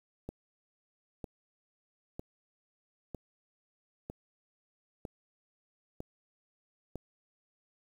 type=click train; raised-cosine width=2 ms; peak=-26 dBFS; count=8; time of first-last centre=0.29-6.957 s; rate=1.05 Hz; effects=9-bit